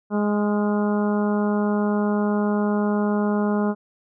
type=harmonic tone with a mistuned harmonic; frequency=207.7 Hz; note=G#3; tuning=in tune; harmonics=1 / 2 / 3 / 4 / 5 / 6 / 7; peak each=-20 / -26 / -30 / -32 / -34 / -36 / -37 dBFS; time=0.1-3.75 s; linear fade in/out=50 ms; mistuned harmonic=7; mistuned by=-30 cents; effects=none